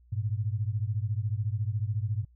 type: beating tone pair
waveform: sine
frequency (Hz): 101.3 / 115.3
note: G#2 / A#2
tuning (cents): -43 / -19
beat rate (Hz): 14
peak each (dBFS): -29 / -31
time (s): 0.12-2.25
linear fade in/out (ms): 10
effects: added 60 Hz sine -56 dBFS peak until 2.35 s